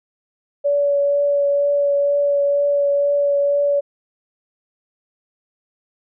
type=tone with vibrato; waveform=sine; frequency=570 Hz; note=C#5; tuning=48 cents sharp; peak=-14 dBFS; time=0.64-3.81 s; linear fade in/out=20 ms; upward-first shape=triangle; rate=2.1 Hz; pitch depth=13 cents each way; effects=none